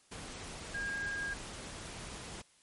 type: tone in noise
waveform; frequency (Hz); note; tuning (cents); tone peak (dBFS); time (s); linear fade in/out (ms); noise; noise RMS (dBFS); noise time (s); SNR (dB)
sine; 1624; G#6; -39; -35; 0.74-1.34; 10; pink; -45; 0.11-2.42; +7
effects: white hiss -66 dBFS RMS until 2.62 s + MP3 48 kbps